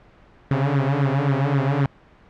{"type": "tone with flanger", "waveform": "sawtooth", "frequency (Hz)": 138.59, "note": "C#3", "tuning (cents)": 0, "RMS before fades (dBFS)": -20, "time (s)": [0.51, 1.86], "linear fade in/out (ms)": 0, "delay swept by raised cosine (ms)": [0.53, 6.13], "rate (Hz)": 3.8, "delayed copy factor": 0.9, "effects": ["pink hiss -51 dBFS RMS until 2.29 s", "low-pass 2000 Hz 12 dB/octave"]}